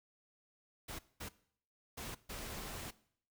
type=noise bursts at uneven times; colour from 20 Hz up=pink; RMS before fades=-45 dBFS; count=4; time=0.88-0.99 / 1.2-1.29 / 1.97-2.15 / 2.29-2.91 s; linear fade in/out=10 ms; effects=noise-tail reverb RT60 0.6 s tail -19 dB re dry